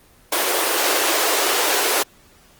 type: high-pass noise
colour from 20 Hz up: pink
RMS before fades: -19 dBFS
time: 0.32-2.03 s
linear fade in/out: 5 ms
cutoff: 330 Hz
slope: 48 dB/octave
effects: pink hiss -52 dBFS RMS until 2.59 s + Opus 24 kbps